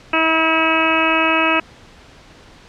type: harmonic tone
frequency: 322.2 Hz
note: E4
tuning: 39 cents flat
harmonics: 1 / 2 / 3 / 4 / 5 / 6 / 7 / 8 / 9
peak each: -21 / -22 / -22 / -20 / -24 / -29 / -25 / -18 / -27 dBFS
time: 0.13-1.6 s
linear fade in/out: 5 ms
effects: pink hiss -44 dBFS RMS until 2.68 s + low-pass 5000 Hz 12 dB/octave